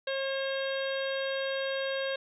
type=harmonic tone; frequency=540 Hz; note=C#5; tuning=45 cents flat; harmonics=1 / 2 / 3 / 4 / 5 / 6 / 7 / 8; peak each=-31 / -44 / -37 / -47 / -42 / -43 / -43 / -47 dBFS; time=0.07-2.16 s; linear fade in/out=5 ms; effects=none